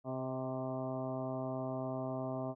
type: harmonic tone with a mistuned harmonic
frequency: 130.81 Hz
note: C3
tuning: in tune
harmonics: 1 / 2 / 3 / 4 / 5 / 6 / 7 / 8 / 9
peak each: -42 / -41 / -46 / -50 / -40 / -49 / -52 / -50 / -54 dBFS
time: 0.04-2.55 s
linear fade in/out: 50 ms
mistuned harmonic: 5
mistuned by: -21 cents
effects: none